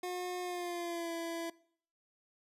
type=tone with pitch glide; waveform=25% pulse; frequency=360.3 to 334.2 Hz; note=F#4 to E4; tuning=-46 to +24 cents; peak=-33 dBFS; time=0.03-1.5 s; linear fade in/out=5 ms; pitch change=-130 cents; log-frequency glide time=0.42-1.12 s; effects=noise-tail reverb RT60 0.6 s tail -22 dB re dry + resampled to 32000 Hz